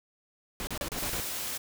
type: noise bursts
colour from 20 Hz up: pink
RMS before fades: -35 dBFS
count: 6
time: 0.6-1.201 s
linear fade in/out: 0 ms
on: 71 ms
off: 35 ms
type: tone with exponential decay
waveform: sawtooth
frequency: 575 Hz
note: D5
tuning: 37 cents flat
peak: -26 dBFS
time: 0.81-0.89 s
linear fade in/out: 1 ms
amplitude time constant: 17 ms
type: noise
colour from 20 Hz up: white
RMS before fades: -35 dBFS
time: 0.97-1.58 s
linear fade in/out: 10 ms
effects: none